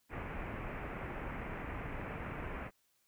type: low-pass noise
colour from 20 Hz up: pink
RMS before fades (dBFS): -42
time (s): 0.09-2.71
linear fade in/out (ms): 50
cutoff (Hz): 2500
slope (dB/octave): 48
effects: white hiss -75 dBFS RMS until 3.07 s